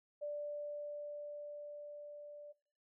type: tone with level ramp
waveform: sine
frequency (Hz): 587.3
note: D5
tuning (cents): 0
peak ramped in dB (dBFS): -38 to -49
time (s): 0.21-2.53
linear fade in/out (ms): 20
effects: noise-tail reverb RT60 0.6 s tail -23 dB re dry

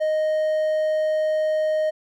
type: tone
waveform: triangle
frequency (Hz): 621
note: D#5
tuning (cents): -3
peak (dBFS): -17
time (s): 0-1.91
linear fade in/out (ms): 20
effects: none

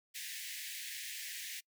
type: high-pass noise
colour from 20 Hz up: pink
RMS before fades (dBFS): -44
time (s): 0.14-1.61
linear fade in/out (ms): 20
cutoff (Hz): 1700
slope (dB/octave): 96
effects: noise-tail reverb RT60 0.1 s tail -25 dB re dry

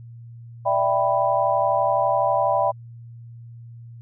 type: chord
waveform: sine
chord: E minor seventh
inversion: third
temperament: equal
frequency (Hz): 587.3 / 659.3 / 784 / 987.8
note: D5 / E5 / G5 / B5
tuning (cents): 0 / 0 / 0 / 0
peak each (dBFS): -23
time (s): 0.65-2.72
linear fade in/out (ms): 20
effects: added 117 Hz sine -38 dBFS peak until 4.01 s

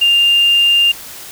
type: tone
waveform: sine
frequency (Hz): 2800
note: F7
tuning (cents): +4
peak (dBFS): -7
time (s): 0.01-0.92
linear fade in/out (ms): 10
effects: tanh soft clip ceiling -3 dBFS + white hiss -32 dBFS RMS until 1.31 s

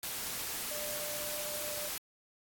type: tone in noise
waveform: sine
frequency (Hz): 595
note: D5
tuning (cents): +22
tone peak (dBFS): -42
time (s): 0.71-1.88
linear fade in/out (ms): 2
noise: white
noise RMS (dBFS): -38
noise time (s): 0.03-1.98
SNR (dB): -7
effects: AAC 64 kbps

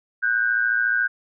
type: tone pair together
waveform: sine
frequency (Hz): 1480 / 1594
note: F#6 / G6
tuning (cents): 0 / +28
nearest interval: minor second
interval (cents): 128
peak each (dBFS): -21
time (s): 0.22-1.08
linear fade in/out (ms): 20
effects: none

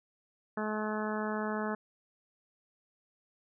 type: harmonic tone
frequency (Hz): 214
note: A3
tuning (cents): -48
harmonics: 1 / 2 / 3 / 4 / 5 / 6 / 7 / 8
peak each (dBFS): -35 / -38 / -40 / -41 / -42 / -43 / -43 / -44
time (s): 0.57-1.75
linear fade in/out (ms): 5
effects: none

